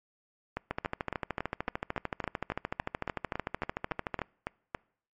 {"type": "two click trains", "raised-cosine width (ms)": 0.5, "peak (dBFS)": [-17, -16], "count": [16, 48], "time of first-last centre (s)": [[0.57, 4.748], [0.71, 4.217]], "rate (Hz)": [3.59, 13.4], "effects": ["noise-tail reverb RT60 0.6 s tail -26 dB re dry", "MP3 48 kbps"]}